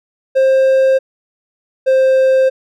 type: tone pair in turn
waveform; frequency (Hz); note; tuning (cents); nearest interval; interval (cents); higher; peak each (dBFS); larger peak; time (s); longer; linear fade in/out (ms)
triangle; 530 / 526; C5 / C5; +22 / +9; unison; 13; first; -6; neither; 0.35-0.99 / 1.86-2.5; neither; 20
effects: none